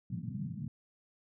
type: band-pass noise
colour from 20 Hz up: white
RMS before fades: -39 dBFS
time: 0.1-0.68 s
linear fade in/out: 5 ms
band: 110 to 210 Hz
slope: 48 dB/octave
effects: none